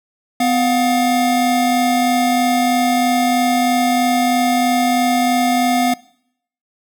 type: tone pair together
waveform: square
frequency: 251.7 / 712 Hz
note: B3 / F5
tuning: +33 / +33 cents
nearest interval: octave + tritone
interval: 1800 cents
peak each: -17 dBFS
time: 0.4-5.94 s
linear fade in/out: 5 ms
effects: noise-tail reverb RT60 0.7 s tail -22 dB re dry